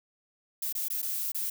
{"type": "noise with dropouts", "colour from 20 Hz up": "violet", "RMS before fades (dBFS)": -32, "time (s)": [0.62, 1.5], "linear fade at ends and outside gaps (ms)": 5, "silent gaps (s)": [[0.726, 0.75], [0.884, 0.901], [1.019, 1.026], [1.319, 1.346]], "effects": []}